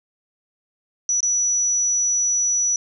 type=tone with dropouts; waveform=sine; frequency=5900 Hz; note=F#8; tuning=6 cents flat; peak=-17 dBFS; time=1.09-2.76 s; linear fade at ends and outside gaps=1 ms; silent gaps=1.205-1.229 s; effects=none

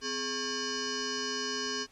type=tone with frequency modulation; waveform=sine; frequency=2289 Hz; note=D7; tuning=45 cents flat; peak=-31 dBFS; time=0.01-1.87 s; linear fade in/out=50 ms; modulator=677 Hz; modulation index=5.3; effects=pink hiss -62 dBFS RMS until 1.91 s + low-pass 10000 Hz 12 dB/octave

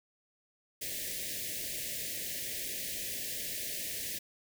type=band-stop noise; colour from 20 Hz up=white; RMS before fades=-38 dBFS; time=0.81-4.19 s; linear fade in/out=10 ms; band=660 to 1700 Hz; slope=96 dB/octave; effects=none

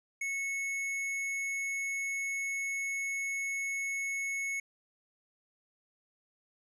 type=tone with tanh clipping; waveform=sine; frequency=2200 Hz; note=C#7; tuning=14 cents flat; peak=-34 dBFS; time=0.21-4.6 s; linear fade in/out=5 ms; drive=15 dB; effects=resampled to 24000 Hz

